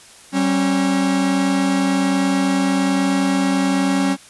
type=tone pair together; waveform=45% pulse; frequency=191.6 / 272.8 Hz; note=G3 / C#4; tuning=-39 / -28 cents; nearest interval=tritone; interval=611 cents; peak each=-20 / -17 dBFS; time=0.32-4.17 s; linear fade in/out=50 ms; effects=white hiss -44 dBFS RMS until 4.29 s + resampled to 24000 Hz